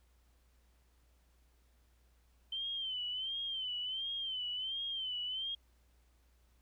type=tone with vibrato; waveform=sine; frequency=3096 Hz; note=G7; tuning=22 cents flat; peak=-36 dBFS; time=2.52-5.55 s; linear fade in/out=5 ms; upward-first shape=sine; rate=1.4 Hz; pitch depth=89 cents each way; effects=added 60 Hz sine -66 dBFS peak until 6.61 s + pink hiss -75 dBFS RMS until 6.61 s